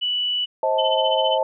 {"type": "tone", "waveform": "sine", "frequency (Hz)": 2960, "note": "F#7", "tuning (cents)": 0, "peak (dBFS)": -20, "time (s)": [0.01, 0.46], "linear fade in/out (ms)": 20}
{"type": "chord", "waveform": "sine", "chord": "A diminished", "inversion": "first", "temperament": "just", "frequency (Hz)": [528, 633.6, 880], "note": ["C5", "Eb5", "A5"], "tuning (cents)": [16, 31, 0], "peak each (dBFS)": -22, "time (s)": [0.63, 1.43], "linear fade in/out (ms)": 2}
{"type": "tone with tremolo", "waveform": "sine", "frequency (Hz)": 3038, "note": "F#7", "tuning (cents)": 45, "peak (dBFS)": -20, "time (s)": [0.78, 1.38], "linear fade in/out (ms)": 10, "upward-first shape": "sine", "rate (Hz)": 15, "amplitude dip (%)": 80}
{"effects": []}